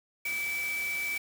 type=tone in noise; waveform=sine; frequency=2307 Hz; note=D7; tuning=31 cents flat; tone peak=-30 dBFS; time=0.25-1.18 s; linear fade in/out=5 ms; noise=white; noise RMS=-41 dBFS; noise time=0.25-1.18 s; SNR=+8 dB; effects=none